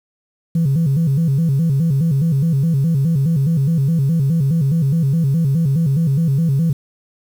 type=tone with vibrato; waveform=sine; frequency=150.7 Hz; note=D3; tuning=45 cents sharp; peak=-11 dBFS; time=0.55-6.73 s; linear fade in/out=5 ms; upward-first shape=square; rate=4.8 Hz; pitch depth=170 cents each way; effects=tanh soft clip ceiling -10 dBFS + 7-bit